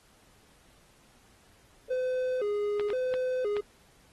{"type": "tone with vibrato", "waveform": "triangle", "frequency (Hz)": 458.9, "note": "A#4", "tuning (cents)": -27, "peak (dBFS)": -25, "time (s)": [1.9, 3.61], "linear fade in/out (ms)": 10, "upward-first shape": "square", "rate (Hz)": 0.97, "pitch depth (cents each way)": 180}
{"type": "clicks", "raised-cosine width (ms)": 0.3, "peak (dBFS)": -22, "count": 4, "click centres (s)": [2.797, 2.903, 3.14, 3.567]}
{"effects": ["pink hiss -62 dBFS RMS until 4.12 s", "AAC 32 kbps"]}